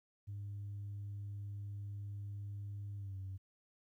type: tone with pitch glide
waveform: sine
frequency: 101.4 to 95.76 Hz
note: G#2 to G2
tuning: -41 to -40 cents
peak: -40 dBFS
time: 0.27-3.38 s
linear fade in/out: 20 ms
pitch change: -99 cents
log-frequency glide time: 2.96-3.17 s
effects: tanh soft clip ceiling -39 dBFS + 13-bit